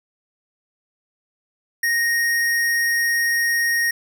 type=tone; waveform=square; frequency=1864.7 Hz; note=A#6; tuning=in tune; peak=-18 dBFS; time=1.83-3.91 s; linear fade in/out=5 ms; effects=none